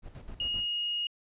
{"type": "noise with tremolo", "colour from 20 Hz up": "brown", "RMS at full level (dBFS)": -42, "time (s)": [0.02, 0.67], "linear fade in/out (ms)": 50, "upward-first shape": "square", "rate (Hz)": 7.7, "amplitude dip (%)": 65}
{"type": "tone", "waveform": "sine", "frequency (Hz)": 2868, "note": "F7", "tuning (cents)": 45, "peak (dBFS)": -29, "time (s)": [0.4, 1.07], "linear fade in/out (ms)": 2}
{"effects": ["resampled to 8000 Hz"]}